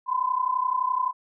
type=tone pair together; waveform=sine; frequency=999 / 1030.7 Hz; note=B5 / C6; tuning=+20 / -26 cents; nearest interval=minor second; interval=54 cents; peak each=-25 dBFS; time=0.06-1.13 s; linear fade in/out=50 ms; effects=none